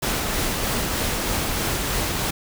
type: noise with tremolo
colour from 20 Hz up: pink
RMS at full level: -23 dBFS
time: 0.02-2.31 s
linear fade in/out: 10 ms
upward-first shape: triangle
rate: 3.2 Hz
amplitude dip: 25%
effects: none